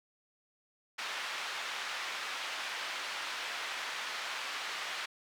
pink band-pass noise, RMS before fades -39 dBFS, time 0.98-5.06 s, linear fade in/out 10 ms, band 1200 to 3900 Hz, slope 12 dB/octave, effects none

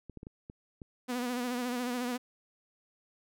clicks, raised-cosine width 3 ms, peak -31 dBFS, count 6, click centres 0.097 / 0.173 / 0.231 / 0.269 / 0.499 / 0.818 s
sawtooth tone with vibrato, 246.3 Hz, B3, 5 cents flat, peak -28 dBFS, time 1.08-2.18 s, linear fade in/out 20 ms, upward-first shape sine, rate 14 Hz, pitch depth 48 cents each way
effects none

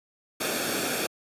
pink noise with comb filter, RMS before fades -28 dBFS, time 0.4-1.07 s, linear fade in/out 10 ms, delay 1 ms, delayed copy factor -0.6, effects high-pass 200 Hz 12 dB/octave + resampled to 32000 Hz

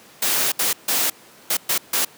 white noise bursts at uneven times, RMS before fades -20 dBFS, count 6, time 0.22-0.52 / 0.59-0.73 / 0.88-1.1 / 1.5-1.57 / 1.69-1.78 / 1.93-2.05 s, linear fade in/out 5 ms, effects pink hiss -47 dBFS RMS until 2.17 s + high-pass 200 Hz 12 dB/octave

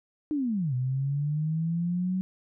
sine linear two-way sweep, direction down then up, 311.1 to 124.2 to 188.5 Hz, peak -25 dBFS, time 0.31-2.21 s, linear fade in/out 0 ms, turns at 0.74 s, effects none

